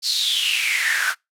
pink noise with high-pass filter sweep, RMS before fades -21 dBFS, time 0.02-1.15 s, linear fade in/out 50 ms, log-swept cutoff 4600 to 1400 Hz, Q 7.9, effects noise-tail reverb RT60 0.2 s tail -26 dB re dry + low-pass 12000 Hz 12 dB/octave

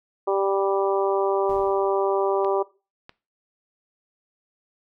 harmonic tone, 196 Hz, G3, in tune, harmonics 2 / 3 / 4 / 5 / 6, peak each -22 / -26 / -28 / -30 / -32 dBFS, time 0.27-2.63 s, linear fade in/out 10 ms
brown noise with exponential decay, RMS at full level -37 dBFS, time 1.49-2.14 s, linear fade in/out 5 ms, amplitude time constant 140 ms
clicks, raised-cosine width 0.3 ms, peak -25 dBFS, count 2, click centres 2.447 / 3.094 s
effects noise-tail reverb RT60 0.3 s tail -19 dB re dry

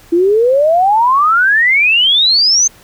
sine exponential sweep, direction up, 329.6 to 6390 Hz, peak -7 dBFS, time 0.12-2.68 s, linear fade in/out 10 ms, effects pink hiss -43 dBFS RMS until 2.83 s

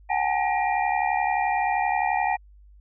sine tone cluster, 739 / 811 / 882 / 1896 / 2391 Hz, F#5 / G#5 / A5 / A#6 / D7, -2 / -41 / +4 / +29 / +30 cents, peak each -26 / -25 / -28 / -31 / -32 dBFS, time 0.09-2.37 s, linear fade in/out 20 ms, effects added 50 Hz sine -48 dBFS peak until 2.8 s

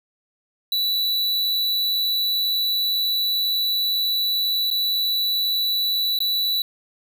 square tone with dropouts, 3951 Hz, B7, in tune, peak -20 dBFS, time 0.72-6.62 s, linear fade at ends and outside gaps 2 ms, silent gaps 4.703-4.711 / 6.189-6.203 s, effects none

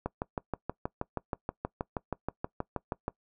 click train, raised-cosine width 1 ms, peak -17 dBFS, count 20, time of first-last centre 0.06-3.081 s, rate 6.29 Hz, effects noise-tail reverb RT60 0.1 s tail -22 dB re dry

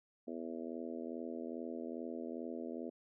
harmonic tone, 82.41 Hz, E2, in tune, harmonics 3 / 4 / 5 / 6 / 7 / 8, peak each -44 / -46 / -48 / -50 / -51 / -52 dBFS, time 0.27-2.9 s, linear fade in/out 10 ms, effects none

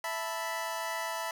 25% pulse chord, E suspended fourth, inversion none, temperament equal, 659.3 / 880 / 987.8 Hz, E5 / A5 / B5, 0 / 0 / 0 cents, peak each -34 / -35 / -33 dBFS, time 0.04-1.31 s, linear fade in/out 2 ms, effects none

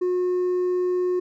triangle tone with hard clipping, 361.6 Hz, F#4, 40 cents flat, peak -19 dBFS, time 0.01-1.2 s, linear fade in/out 10 ms, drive 1 dB, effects none

